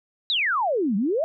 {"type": "exponential two-way sweep", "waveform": "sine", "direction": "down then up", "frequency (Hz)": [4035, 186.1, 685], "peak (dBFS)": -20, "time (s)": [0.3, 1.24], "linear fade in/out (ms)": 0, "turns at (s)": 0.96, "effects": []}